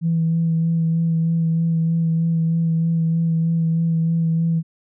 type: tone with vibrato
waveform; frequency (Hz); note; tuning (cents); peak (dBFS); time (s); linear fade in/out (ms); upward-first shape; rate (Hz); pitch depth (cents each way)
sine; 164.5; E3; -3; -15; 0.01-4.63; 50; sine; 3.2; 17
effects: tanh soft clip ceiling -11 dBFS